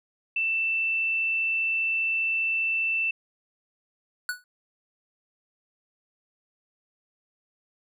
sine tone, 2665 Hz, E7, 18 cents sharp, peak -23 dBFS, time 0.36-3.11 s, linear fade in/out 5 ms
square tone with exponential decay, 1475 Hz, F#6, 6 cents flat, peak -24 dBFS, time 4.29-4.44 s, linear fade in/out 1 ms, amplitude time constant 31 ms
effects none

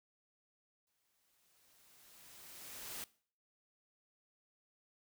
white noise with exponential growth, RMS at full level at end -44 dBFS, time 0.87-3.04 s, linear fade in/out 1 ms, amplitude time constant 470 ms, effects noise-tail reverb RT60 0.5 s tail -21 dB re dry

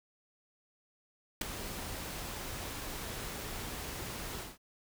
pink noise with ADSR envelope, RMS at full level -28 dBFS, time 1.41-4.58 s, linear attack 6 ms, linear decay 6 ms, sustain -13 dB, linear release 190 ms, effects none

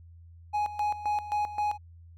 triangle tone with tremolo, 835 Hz, G#5, 9 cents sharp, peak -23 dBFS, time 0.53-1.78 s, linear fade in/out 20 ms, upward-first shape square, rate 3.8 Hz, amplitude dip 75%, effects added 84 Hz sine -48 dBFS peak until 2.17 s

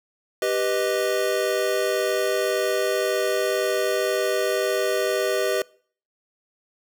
square chord, G augmented, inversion none, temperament equal, 392 / 493.9 / 622.3 Hz, G4 / B4 / D#5, 0 / 0 / 0 cents, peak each -26 dBFS, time 0.42-5.62 s, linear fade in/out 2 ms, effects noise-tail reverb RT60 0.5 s tail -24 dB re dry

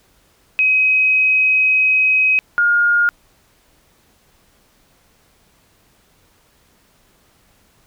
sine tone pair in turn, 2532 / 1421 Hz, D#7 / F6, +30 / +30 cents, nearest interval minor seventh, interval 1000 cents, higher first, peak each -11 dBFS, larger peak neither, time 0.59-2.39 / 2.58-3.09 s, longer first, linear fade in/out 0 ms, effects pink hiss -56 dBFS RMS until 7.86 s

